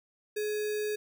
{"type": "tone with sample-and-hold", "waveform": "sine", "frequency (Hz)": 422.7, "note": "G#4", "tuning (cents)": 31, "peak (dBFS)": -29, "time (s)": [0.36, 0.96], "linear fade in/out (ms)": 10, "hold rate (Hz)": 2100, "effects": []}